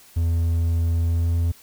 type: tone with pitch glide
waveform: triangle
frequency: 83.6 to 84.47 Hz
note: E2 to E2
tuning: +25 to +43 cents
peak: -16 dBFS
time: 0.16-1.52 s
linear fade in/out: 10 ms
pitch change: +18 cents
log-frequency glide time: 0.99-1.32 s
effects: white hiss -50 dBFS RMS until 1.62 s